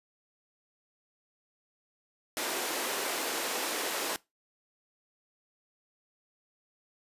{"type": "high-pass noise", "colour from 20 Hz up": "pink", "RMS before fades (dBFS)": -33, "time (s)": [2.37, 4.16], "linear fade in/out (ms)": 0, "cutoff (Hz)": 320, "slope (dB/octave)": 24, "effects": ["noise-tail reverb RT60 0.2 s tail -21 dB re dry", "resampled to 32000 Hz"]}